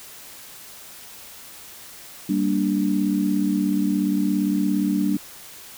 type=chord; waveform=sine; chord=G minor; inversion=none; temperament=equal; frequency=196 / 233.1 / 293.7 Hz; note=G3 / Bb3 / D4; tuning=0 / 0 / 0 cents; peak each=-22 / -26 / -22 dBFS; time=2.29-5.17 s; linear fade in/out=5 ms; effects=white hiss -42 dBFS RMS until 5.77 s